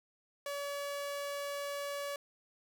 sawtooth tone, 569 Hz, C#5, 45 cents sharp, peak -33 dBFS, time 0.46-2.16 s, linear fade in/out 2 ms, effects none

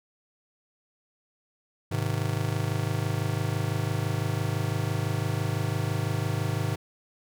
square chord, Ab major, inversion none, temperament just, 103.83 / 129.78 / 155.74 Hz, Ab2 / C3 / Eb3, 0 / -14 / +2 cents, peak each -30 / -31 / -33 dBFS, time 1.91-6.76 s, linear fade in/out 10 ms, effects none

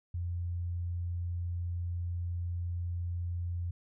sine tone, 87.1 Hz, F2, 4 cents flat, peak -32 dBFS, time 0.14-3.71 s, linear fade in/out 5 ms, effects none

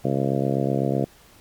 harmonic tone, 68 Hz, C#2, 33 cents flat, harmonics 2 / 3 / 4 / 5 / 6 / 7 / 8 / 9 / 10, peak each -25 / -27 / -28 / -29 / -30 / -30 / -31 / -32 / -32 dBFS, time 0.04-1.05 s, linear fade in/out 10 ms, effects pink hiss -52 dBFS RMS until 1.4 s + MP3 96 kbps

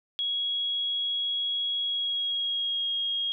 sine tone with pitch glide, 3322 to 3267 Hz, G#7 to G#7, 0 to -29 cents, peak -26 dBFS, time 0.19-3.32 s, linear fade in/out 0 ms, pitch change -29 cents, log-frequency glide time 1.8-2.89 s, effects none

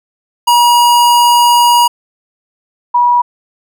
square / sine tone pair in turn, 958 / 968.6 Hz, A#5 / B5, +47 / -34 cents, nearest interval unison, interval 19 cents, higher second, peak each -6 dBFS, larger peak neither, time 0.47-1.88 / 2.94-3.22 s, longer first, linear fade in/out 10 ms, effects none

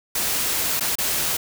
white noise with dropouts, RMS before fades -23 dBFS, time 0.15-1.37 s, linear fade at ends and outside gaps 5 ms, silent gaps 0.797-0.807 / 0.955-0.984 s, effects none

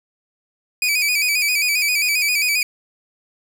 sawtooth tone with vibrato, 2388 Hz, D7, 28 cents sharp, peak -13 dBFS, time 0.82-2.63 s, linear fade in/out 2 ms, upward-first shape square, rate 7.5 Hz, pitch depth 63 cents each way, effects none

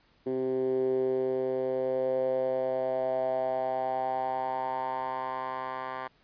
10% pulse tone with band-pass filter sweep, 130 Hz, C3, 11 cents flat, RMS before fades -30 dBFS, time 0.26-6.08 s, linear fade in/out 10 ms, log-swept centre 340 to 1200 Hz, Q 5.2, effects pink hiss -65 dBFS RMS until 6.23 s + resampled to 11025 Hz

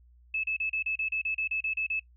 sine tone bursts, 2607 Hz, E7, 20 cents flat, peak -27 dBFS, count 13, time 0.34-1.996 s, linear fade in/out 5 ms, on 96 ms, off 34 ms, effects noise-tail reverb RT60 0.1 s tail -19 dB re dry + added 60 Hz sine -55 dBFS peak until 2.16 s

